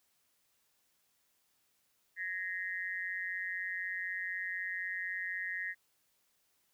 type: tone with amplitude modulation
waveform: sine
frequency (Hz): 1864.7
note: A#6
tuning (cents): 0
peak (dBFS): -31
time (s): 2.16-5.75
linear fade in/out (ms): 50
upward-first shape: sine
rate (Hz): 184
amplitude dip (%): 100
effects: white hiss -75 dBFS RMS until 6.73 s